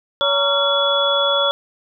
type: tone cluster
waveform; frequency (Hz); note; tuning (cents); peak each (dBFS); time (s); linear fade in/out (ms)
sine; 565 / 930 / 1130 / 1374 / 3394; C#5 / A#5 / C#6 / F6 / G#7; +33 / -4 / +33 / -29 / +37; -19 / -26 / -27 / -22 / -18; 0.21-1.51; 0
effects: none